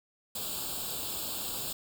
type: noise with comb filter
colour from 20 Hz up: white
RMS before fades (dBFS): -36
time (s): 0.35-1.73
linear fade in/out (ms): 5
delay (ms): 0.25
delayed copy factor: +0.9
effects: none